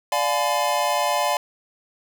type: chord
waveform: square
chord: D diminished seventh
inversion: none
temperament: just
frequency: 587.3 / 704.8 / 845.8 / 1014.9 Hz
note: D5 / F5 / Ab5 / Cb6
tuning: 0 / +16 / +31 / +47 cents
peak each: -26 dBFS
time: 0.12-1.37 s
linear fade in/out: 2 ms
effects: none